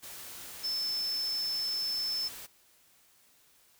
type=tone in noise; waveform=sine; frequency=5274 Hz; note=E8; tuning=in tune; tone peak=-30 dBFS; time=0.63-2.29 s; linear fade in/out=20 ms; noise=white; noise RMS=-45 dBFS; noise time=0.02-2.47 s; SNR=+12 dB; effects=white hiss -64 dBFS RMS until 3.79 s